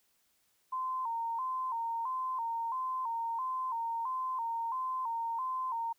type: tone with vibrato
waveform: sine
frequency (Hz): 975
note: B5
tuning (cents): -23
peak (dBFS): -32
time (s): 0.72-5.93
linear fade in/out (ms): 10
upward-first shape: square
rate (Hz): 1.5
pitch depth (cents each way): 100
effects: white hiss -73 dBFS RMS until 5.98 s